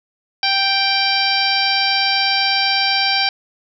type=harmonic tone; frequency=784 Hz; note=G5; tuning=in tune; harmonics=1 / 2 / 3 / 4 / 5 / 6 / 7; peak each=-21 / -24 / -21 / -23 / -24 / -20 / -25 dBFS; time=0.43-3.29 s; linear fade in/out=2 ms; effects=none